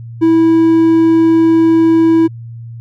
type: tone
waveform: triangle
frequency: 326.7 Hz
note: E4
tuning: 15 cents flat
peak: -4 dBFS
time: 0.21-2.28 s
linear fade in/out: 20 ms
effects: added 116 Hz sine -26 dBFS peak until 2.8 s